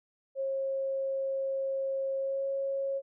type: tone with pitch glide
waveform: sine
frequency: 540 to 546.3 Hz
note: C#5 to C#5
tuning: -45 to -25 cents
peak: -29 dBFS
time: 0.35-3.02 s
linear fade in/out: 50 ms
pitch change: +20 cents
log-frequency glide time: 2.18-2.46 s
effects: none